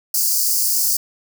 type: high-pass noise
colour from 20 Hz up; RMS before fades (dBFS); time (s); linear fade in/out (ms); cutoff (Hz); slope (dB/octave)
white; -18; 0.14-0.97; 5; 4500; 96
effects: none

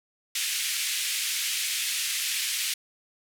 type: band-pass noise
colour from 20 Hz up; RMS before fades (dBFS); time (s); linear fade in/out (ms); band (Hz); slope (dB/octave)
pink; -29; 0.35-2.74; 5; 2200 to 13000; 24
effects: none

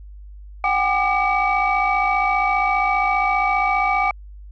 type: tone cluster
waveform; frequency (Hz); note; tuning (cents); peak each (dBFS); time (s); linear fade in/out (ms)
sine; 746 / 801 / 1197 / 2282; F#5 / G5 / D6 / C#7; +14 / +37 / +33 / +50; -21; 0.64-4.11; 2
effects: tanh soft clip ceiling -9 dBFS + added 50 Hz sine -36 dBFS peak until 4.51 s

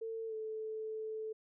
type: tone with pitch glide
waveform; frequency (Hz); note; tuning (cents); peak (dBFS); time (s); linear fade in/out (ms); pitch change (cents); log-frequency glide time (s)
sine; 450 to 437.2; A4 to A4; +39 to -11; -38; 0.01-1.33; 10; -50; 0.27-0.34
effects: none

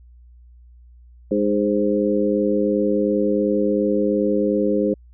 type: harmonic tone with a mistuned harmonic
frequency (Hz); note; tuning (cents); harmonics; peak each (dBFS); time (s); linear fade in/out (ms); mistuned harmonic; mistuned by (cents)
102.8; G#2; -17; 2 / 3 / 4 / 5; -22 / -22 / -22 / -22; 1.31-4.94; 5; 5; +23
effects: added 60 Hz sine -44 dBFS peak until 5.13 s

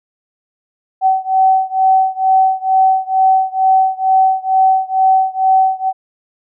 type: beating tone pair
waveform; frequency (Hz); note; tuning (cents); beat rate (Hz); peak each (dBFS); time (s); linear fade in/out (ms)
sine; 760 / 762.2; F#5 / G5; +46 / -49; 2.2; -12 / -13; 1.01-5.93; 50
effects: none

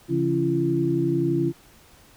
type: tone cluster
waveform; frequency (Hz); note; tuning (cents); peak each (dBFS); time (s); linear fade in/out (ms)
sine; 138.8 / 170.3 / 277.1 / 338.5; C#3 / F3 / C#4 / E4; +3 / -43 / -1 / +46; -26 / -29 / -28 / -22; 0.08-1.53; 50
effects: pink hiss -53 dBFS RMS until 2.16 s

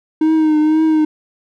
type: tone with vibrato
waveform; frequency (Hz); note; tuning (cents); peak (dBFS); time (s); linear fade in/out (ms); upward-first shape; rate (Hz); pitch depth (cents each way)
triangle; 311.1; D#4; 0; -8; 0.21-1.05; 5; triangle; 2; 44
effects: none

